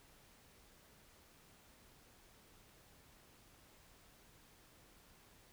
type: silence
effects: pink hiss -65 dBFS RMS until 5.52 s